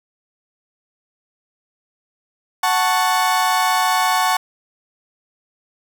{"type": "chord", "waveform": "35% pulse", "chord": "F# minor", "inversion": "none", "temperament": "equal", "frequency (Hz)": [740, 880, 1108.7], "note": ["F#5", "A5", "C#6"], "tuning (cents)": [0, 0, 0], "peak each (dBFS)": -18, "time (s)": [2.63, 4.37], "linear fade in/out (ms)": 5, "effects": []}